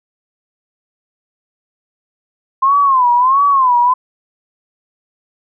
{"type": "tone with vibrato", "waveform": "sine", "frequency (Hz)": 1046.5, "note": "C6", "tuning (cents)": 0, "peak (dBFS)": -8, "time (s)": [2.62, 3.94], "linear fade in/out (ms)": 10, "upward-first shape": "sine", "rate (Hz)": 1.5, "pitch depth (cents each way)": 150, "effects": []}